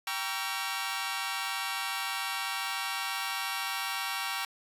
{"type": "chord", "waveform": "15% pulse", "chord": "G diminished seventh", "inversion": "none", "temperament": "just", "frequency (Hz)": [784, 940.8, 1128.9, 1354.7], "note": ["G5", "Bb5", "Db6", "Fb6"], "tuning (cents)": [0, 16, 31, 47], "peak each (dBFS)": -31, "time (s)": [0.07, 4.45], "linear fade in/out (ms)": 2, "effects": ["resampled to 32000 Hz"]}